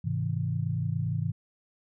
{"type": "chord", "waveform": "sine", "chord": "Ab augmented", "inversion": "none", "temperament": "equal with one note detuned", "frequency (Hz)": [103.83, 130.81, 161.14], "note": ["Ab2", "C3", "E3"], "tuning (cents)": [0, 0, -39], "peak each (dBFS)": -31, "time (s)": [0.04, 1.32], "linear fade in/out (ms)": 10, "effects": []}